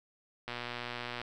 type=click train; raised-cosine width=0.3 ms; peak=-22 dBFS; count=90; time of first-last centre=0.48-1.216 s; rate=121 Hz; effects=none